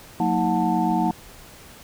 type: tone cluster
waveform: sine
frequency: 180.8 / 228.3 / 318.2 / 730 / 885 Hz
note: F#3 / A#3 / D#4 / F#5 / A5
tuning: -40 / -36 / +39 / -24 / +10 cents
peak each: -25 dBFS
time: 0.2-1.11 s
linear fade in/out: 2 ms
effects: pink hiss -45 dBFS RMS until 1.83 s